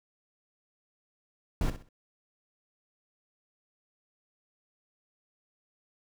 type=noise with echo; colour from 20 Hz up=brown; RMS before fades=-27 dBFS; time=1.61-1.7 s; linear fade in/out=2 ms; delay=63 ms; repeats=3; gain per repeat=-11 dB; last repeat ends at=1.889 s; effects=none